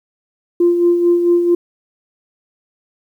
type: tone with tremolo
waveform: sine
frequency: 347.3 Hz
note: F4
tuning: 10 cents flat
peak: -7 dBFS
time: 0.6-1.55 s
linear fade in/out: 5 ms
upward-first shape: sine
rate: 4.5 Hz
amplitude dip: 50%
effects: tanh soft clip ceiling -4 dBFS + 8-bit